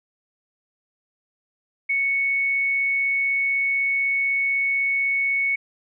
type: tone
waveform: sine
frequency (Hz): 2216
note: C#7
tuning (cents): -1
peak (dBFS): -19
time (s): 1.89-5.56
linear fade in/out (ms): 10
effects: none